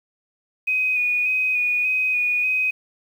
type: tone with vibrato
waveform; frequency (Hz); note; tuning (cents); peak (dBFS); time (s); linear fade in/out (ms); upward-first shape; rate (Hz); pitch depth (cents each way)
sine; 2489; D#7; 0; -18; 0.67-2.71; 10; square; 1.7; 19
effects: 8-bit